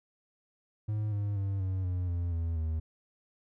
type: tone with pitch steps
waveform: triangle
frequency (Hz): 106.6 / 102.26 / 98.09 / 94.1 / 90.26 / 86.59 / 83.06 / 79.68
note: G#2 / G#2 / G2 / F#2 / F#2 / F2 / E2 / D#2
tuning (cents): +46 / -26 / +2 / +30 / -42 / -14 / +14 / +42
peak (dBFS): -27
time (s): 0.88-2.8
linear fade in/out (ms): 10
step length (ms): 240
effects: none